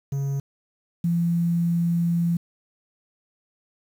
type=tone pair in turn; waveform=triangle / sine; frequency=138.59 / 170.37 Hz; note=C#3 / F3; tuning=0 / -43 cents; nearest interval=major third; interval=357 cents; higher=second; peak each=-21 / -19 dBFS; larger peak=second; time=0.12-0.4 / 1.04-2.37 s; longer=second; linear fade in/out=5 ms; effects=8-bit